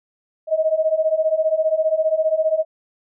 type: beating tone pair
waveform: sine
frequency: 622.3 / 637.3 Hz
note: D#5 / D#5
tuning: 0 / +41 cents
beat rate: 15 Hz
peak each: -20 / -18 dBFS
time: 0.47-2.65 s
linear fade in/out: 50 ms
effects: none